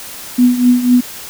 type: tone with tremolo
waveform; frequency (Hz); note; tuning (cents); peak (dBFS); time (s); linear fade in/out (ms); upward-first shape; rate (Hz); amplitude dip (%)
sine; 246.9; B3; 0; -4; 0.38-1.01; 10; triangle; 4; 80
effects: white hiss -30 dBFS RMS until 1.29 s